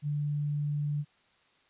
sine tone, 146.83 Hz, D3, in tune, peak -28 dBFS, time 0.02-1.05 s, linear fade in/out 50 ms, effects white hiss -66 dBFS RMS until 1.69 s + resampled to 8000 Hz

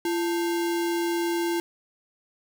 sine tone with sample-and-hold, 340.7 Hz, F4, 43 cents flat, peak -23 dBFS, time 0.05-1.6 s, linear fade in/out 2 ms, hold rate 1225 Hz, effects none

